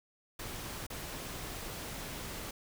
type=noise with dropouts; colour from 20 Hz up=pink; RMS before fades=-42 dBFS; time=0.39-2.51 s; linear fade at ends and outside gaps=5 ms; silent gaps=0.867-0.901 s; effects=none